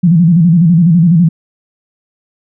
sine tone with vibrato, 169.3 Hz, E3, 46 cents sharp, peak -4 dBFS, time 0.03-1.29 s, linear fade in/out 10 ms, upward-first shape square, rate 12 Hz, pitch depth 100 cents each way, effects none

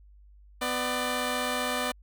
10% pulse tone pair together, 249.9 / 595 Hz, B3 / D5, +21 / +22 cents, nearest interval octave + minor third, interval 1501 cents, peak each -22 dBFS, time 0.61-1.92 s, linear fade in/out 10 ms, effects added 50 Hz sine -51 dBFS peak until 2.02 s

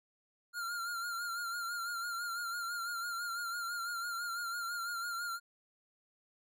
square tone with vibrato, 1396.9 Hz, F6, in tune, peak -37 dBFS, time 0.53-5.4 s, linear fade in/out 50 ms, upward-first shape sine, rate 6 Hz, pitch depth 47 cents each way, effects none

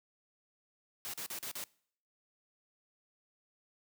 white noise bursts, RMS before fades -41 dBFS, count 5, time 1.05-1.64 s, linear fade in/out 0 ms, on 86 ms, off 40 ms, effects noise-tail reverb RT60 0.6 s tail -24 dB re dry + high-pass 100 Hz 12 dB/octave

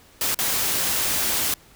white noise with dropouts, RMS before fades -23 dBFS, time 0.21-1.54 s, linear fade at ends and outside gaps 2 ms, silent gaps 0.346-0.388 s, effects pink hiss -52 dBFS RMS until 1.75 s

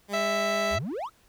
15% pulse tone, 202.4 Hz, G#3, 44 cents flat, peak -25 dBFS, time 0.08-0.79 s, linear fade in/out 50 ms
harmonic tone, 659.3 Hz, E5, in tune, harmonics 1 / 2 / 3 / 4 / 5 / 6 / 7 / 9 / 10, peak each -27 / -32 / -33 / -37 / -42 / -39 / -42 / -45 / -47 dBFS, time 0.13-0.79 s, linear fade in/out 10 ms
triangle exponential sweep, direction up, 55 to 1405 Hz, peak -28 dBFS, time 0.7-1.1 s, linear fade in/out 50 ms
effects pink hiss -62 dBFS RMS until 1.28 s

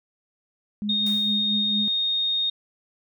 sine tone with tremolo, 207.7 Hz, G#3, in tune, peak -24 dBFS, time 0.82-1.88 s, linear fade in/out 0 ms, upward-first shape sine, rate 4.4 Hz, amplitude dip 55%
sine tone, 3700 Hz, A#7, 14 cents flat, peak -21 dBFS, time 0.89-2.5 s, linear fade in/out 5 ms
white noise with exponential decay, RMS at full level -39 dBFS, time 1.06-1.57 s, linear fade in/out 5 ms, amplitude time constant 110 ms
effects none

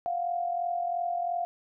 sine tone pair together, 697 / 739.9 Hz, F5 / F#5, -4 / 0 cents, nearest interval minor second, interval 104 cents, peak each -28 / -35 dBFS, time 0.06-1.45 s, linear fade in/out 0 ms, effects none

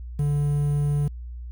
triangle tone with quantisation, 145.5 Hz, D3, 16 cents flat, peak -18 dBFS, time 0.19-1.08 s, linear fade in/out 5 ms, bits 8, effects added 60 Hz sine -33 dBFS peak until 1.51 s

